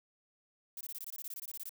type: noise bursts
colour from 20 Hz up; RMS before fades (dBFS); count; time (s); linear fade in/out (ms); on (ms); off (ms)
violet; -43; 16; 0.77-1.693; 2; 38; 21
effects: none